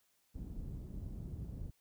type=low-pass noise; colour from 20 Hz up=pink; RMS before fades=-44 dBFS; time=0.34-1.71 s; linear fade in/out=20 ms; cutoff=190 Hz; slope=12 dB/octave; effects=white hiss -75 dBFS RMS until 1.8 s